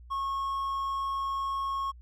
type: tone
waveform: triangle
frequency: 1093 Hz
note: C#6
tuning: 25 cents flat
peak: -27 dBFS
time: 0.1-1.92 s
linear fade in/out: 20 ms
effects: added 60 Hz sine -47 dBFS peak until 2.01 s